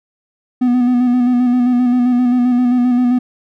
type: tone with vibrato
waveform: triangle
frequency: 246.9 Hz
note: B3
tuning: in tune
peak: -8 dBFS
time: 0.61-3.19 s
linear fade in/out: 10 ms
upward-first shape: square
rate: 7.6 Hz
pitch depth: 27 cents each way
effects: none